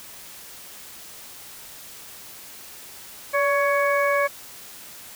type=harmonic tone with a mistuned harmonic; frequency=558 Hz; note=C#5; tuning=11 cents sharp; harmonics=1 / 2 / 3 / 4; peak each=-21 / -24 / -26 / -27 dBFS; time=3.33-4.28 s; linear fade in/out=20 ms; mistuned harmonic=1; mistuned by=+42 cents; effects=white hiss -42 dBFS RMS until 5.15 s